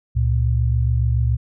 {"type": "tone pair together", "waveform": "sine", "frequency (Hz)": [69.5, 116.54], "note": ["C#2", "A#2"], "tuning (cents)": [5, 0], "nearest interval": "major sixth", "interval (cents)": 895, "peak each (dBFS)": -18, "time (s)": [0.15, 1.37], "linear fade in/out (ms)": 20, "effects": []}